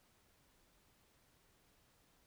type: silence
effects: pink hiss -72 dBFS RMS until 2.26 s